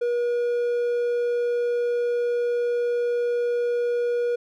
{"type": "tone", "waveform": "triangle", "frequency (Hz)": 480.3, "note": "B4", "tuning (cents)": -48, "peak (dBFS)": -19, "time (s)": [0.01, 4.36], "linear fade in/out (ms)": 10, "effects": []}